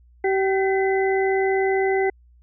harmonic tone with a mistuned harmonic, 384.8 Hz, G4, 32 cents flat, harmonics 1 / 2 / 4 / 5, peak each -19 / -25 / -35 / -27 dBFS, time 0.24-2.1 s, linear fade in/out 5 ms, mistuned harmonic 5, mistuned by +81 cents, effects added 60 Hz sine -50 dBFS peak until 2.42 s

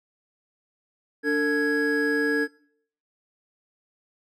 triangle tone cluster, 290.7 / 449.7 / 1663 Hz, D4 / A4 / G#6, -18 / +38 / +2 cents, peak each -23 dBFS, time 1.23-2.48 s, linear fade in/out 50 ms, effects noise-tail reverb RT60 0.6 s tail -22 dB re dry

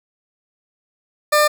20% pulse tone, 599 Hz, D5, 34 cents sharp, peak -7 dBFS, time 1.32-1.48 s, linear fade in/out 10 ms, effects none

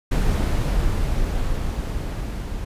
brown noise with level ramp, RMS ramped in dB -18 to -28 dBFS, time 0.11-2.65 s, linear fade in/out 10 ms, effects resampled to 32000 Hz

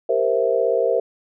sine chord, C dominant seventh, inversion second, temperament equal, 392 / 466.2 / 523.3 / 659.3 Hz, G4 / Bb4 / C5 / E5, 0 / 0 / 0 / 0 cents, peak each -25 / -20 / -21 / -23 dBFS, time 0.09-1 s, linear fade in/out 5 ms, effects none

